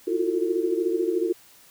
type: tone cluster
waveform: sine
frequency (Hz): 330.1 / 352.7 / 366.4 / 448.6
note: E4 / F4 / F#4 / A4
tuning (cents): +2 / +17 / -17 / +34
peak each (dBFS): -28 / -26 / -27 / -28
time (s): 0.07-1.33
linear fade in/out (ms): 10
effects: white hiss -53 dBFS RMS until 1.7 s